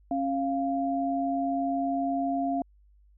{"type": "tone pair together", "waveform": "sine", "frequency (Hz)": [273.1, 695], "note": ["C#4", "F5"], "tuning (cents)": [-26, -9], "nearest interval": "octave + major third", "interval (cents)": 1617, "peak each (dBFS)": -28, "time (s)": [0.11, 2.62], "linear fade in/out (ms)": 2, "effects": ["added 50 Hz sine -56 dBFS peak until 3.17 s"]}